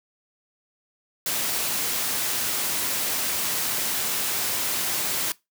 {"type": "noise", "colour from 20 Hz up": "white", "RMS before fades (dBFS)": -26, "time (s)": [1.26, 5.32], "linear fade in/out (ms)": 2, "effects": ["noise-tail reverb RT60 0.2 s tail -21 dB re dry", "high-pass 100 Hz 12 dB/octave"]}